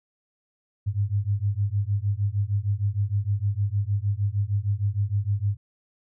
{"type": "beating tone pair", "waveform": "sine", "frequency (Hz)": [98.4, 104.9], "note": ["G2", "G#2"], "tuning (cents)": [7, 18], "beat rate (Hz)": 6.5, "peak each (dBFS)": -25, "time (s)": [0.86, 5.57], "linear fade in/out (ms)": 20, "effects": []}